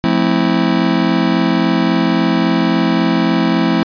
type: chord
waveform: square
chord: F major seventh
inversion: none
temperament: just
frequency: 174.61 / 218.3 / 261.9 / 327.4 Hz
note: F3 / A3 / C4 / E4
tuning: 0 / -13 / +2 / -12 cents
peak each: -18 dBFS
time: 0.04-3.83 s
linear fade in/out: 0 ms
effects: resampled to 11025 Hz